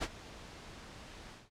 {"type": "noise with ADSR envelope", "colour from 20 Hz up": "pink", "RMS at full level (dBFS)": -33, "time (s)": [0, 1.5], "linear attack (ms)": 28, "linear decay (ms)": 45, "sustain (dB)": -17, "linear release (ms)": 180, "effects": ["low-pass 6000 Hz 12 dB/octave"]}